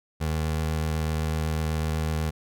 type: tone with vibrato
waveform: 25% pulse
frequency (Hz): 78.5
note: D#2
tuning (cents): +16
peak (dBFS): -21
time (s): 0.2-2.31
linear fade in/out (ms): 20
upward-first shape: sine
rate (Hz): 8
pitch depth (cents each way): 14
effects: none